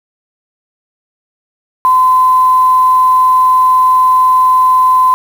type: tone with quantisation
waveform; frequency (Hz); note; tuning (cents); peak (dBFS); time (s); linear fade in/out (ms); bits
sine; 1023; C6; -39; -5; 1.85-5.14; 0; 5
effects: none